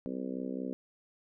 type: harmonic tone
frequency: 64.5 Hz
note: C2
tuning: 24 cents flat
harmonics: 3 / 4 / 5 / 6 / 7 / 8 / 9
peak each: -41 / -37 / -44 / -45 / -45 / -45 / -50 dBFS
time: 0.06-0.73 s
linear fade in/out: 0 ms
effects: none